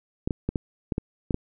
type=clicks; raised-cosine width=3 ms; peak=-12 dBFS; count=8; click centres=0.275 / 0.308 / 0.49 / 0.558 / 0.922 / 0.981 / 1.308 / 1.344 s; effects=none